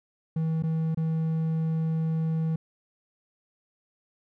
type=tone with dropouts; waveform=triangle; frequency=160.8 Hz; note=E3; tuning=43 cents flat; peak=-22 dBFS; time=0.36-2.56 s; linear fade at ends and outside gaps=5 ms; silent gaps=0.625-0.635 / 0.947-0.972 s; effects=none